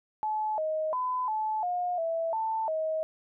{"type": "tone with pitch steps", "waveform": "sine", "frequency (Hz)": [860, 626, 1008, 866, 715, 659, 887, 633], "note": ["A5", "D#5", "B5", "A5", "F5", "E5", "A5", "D#5"], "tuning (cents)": [-40, 10, 35, -28, 41, -1, 14, 30], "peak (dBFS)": -27, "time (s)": [0.23, 3.03], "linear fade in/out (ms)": 0, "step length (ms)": 350, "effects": []}